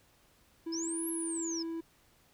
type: tone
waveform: triangle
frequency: 329.6 Hz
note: E4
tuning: in tune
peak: -33 dBFS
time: 0.66-1.81 s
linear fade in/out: 10 ms
type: linear two-way sweep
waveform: sine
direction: up then down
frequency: 4978 to 11420 to 4978 Hz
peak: -36 dBFS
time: 0.72-1.63 s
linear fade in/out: 10 ms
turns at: 1.08 s
effects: pink hiss -66 dBFS RMS until 2.33 s